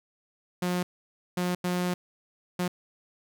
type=tone bursts at uneven times; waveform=sawtooth; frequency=179 Hz; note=F3; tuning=43 cents sharp; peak=-22 dBFS; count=4; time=0.62-0.83 / 1.37-1.55 / 1.64-1.94 / 2.59-2.68 s; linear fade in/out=5 ms; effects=none